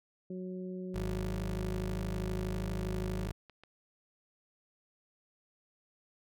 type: harmonic tone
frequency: 184.2 Hz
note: F#3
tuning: 7 cents flat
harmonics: 1 / 2 / 3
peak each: -39 / -42 / -51 dBFS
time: 0.3-3.27 s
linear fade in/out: 5 ms
type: tone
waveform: 20% pulse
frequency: 52.4 Hz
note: G#1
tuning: 16 cents sharp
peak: -30 dBFS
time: 0.94-3.32 s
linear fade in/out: 10 ms
type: clicks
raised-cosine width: 0.3 ms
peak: -38 dBFS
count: 2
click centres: 3.497 / 3.636 s
effects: none